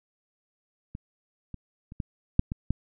clicks, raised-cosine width 5 ms, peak -24 / -25 / -30 / -18 / -6 / -18 / -12 dBFS, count 7, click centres 0.951 / 1.543 / 1.921 / 2.002 / 2.394 / 2.519 / 2.706 s, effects none

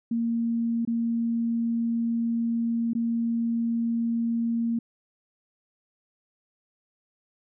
sine tone with dropouts, 231.7 Hz, A#3, 10 cents flat, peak -23 dBFS, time 0.11-4.79 s, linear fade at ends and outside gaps 5 ms, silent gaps 0.851-0.874 / 2.934-2.95 s, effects none

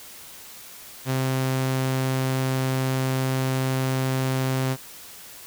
sawtooth tone, 131.3 Hz, C3, 6 cents sharp, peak -18 dBFS, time 1.05-4.77 s, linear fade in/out 50 ms, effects white hiss -43 dBFS RMS until 5.46 s

